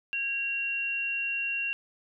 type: tone pair together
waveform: sine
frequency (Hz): 1635 / 2750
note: G#6 / F7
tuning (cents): -28 / -27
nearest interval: major sixth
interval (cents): 901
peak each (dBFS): -40 / -28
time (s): 0.13-1.73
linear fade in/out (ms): 0
effects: none